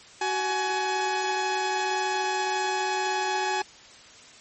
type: tone pair together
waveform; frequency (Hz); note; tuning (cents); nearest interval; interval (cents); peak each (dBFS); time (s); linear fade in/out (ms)
sawtooth; 375.1 / 842; F#4 / G#5; +24 / +24; octave + major second; 1400; -26 / -22; 0.21-3.62; 5
effects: white hiss -49 dBFS RMS until 4.4 s + MP3 32 kbps